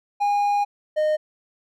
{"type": "tone pair in turn", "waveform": "triangle", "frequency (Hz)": [817, 614], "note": ["G#5", "D#5"], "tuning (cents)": [-29, -23], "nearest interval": "perfect fourth", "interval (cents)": 494, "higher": "first", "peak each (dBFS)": [-16, -16], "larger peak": "neither", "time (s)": [[0.2, 0.65], [0.96, 1.17]], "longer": "first", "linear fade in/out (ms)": 20, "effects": []}